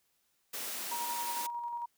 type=high-pass noise; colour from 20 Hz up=white; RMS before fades=-39 dBFS; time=0.53-1.47 s; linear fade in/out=10 ms; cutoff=200 Hz; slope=48 dB/octave
type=tone with tremolo; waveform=sine; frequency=949 Hz; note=A#5; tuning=31 cents sharp; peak=-34 dBFS; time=0.91-1.86 s; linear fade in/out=10 ms; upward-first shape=square; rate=11 Hz; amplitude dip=30%
effects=white hiss -75 dBFS RMS until 1.97 s